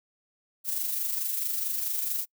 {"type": "noise with amplitude modulation", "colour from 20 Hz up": "violet", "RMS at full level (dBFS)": -28, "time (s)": [0.64, 2.26], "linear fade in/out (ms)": 50, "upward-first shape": "sine", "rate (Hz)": 24.6, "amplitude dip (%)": 45, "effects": ["noise-tail reverb RT60 0.1 s tail -26 dB re dry"]}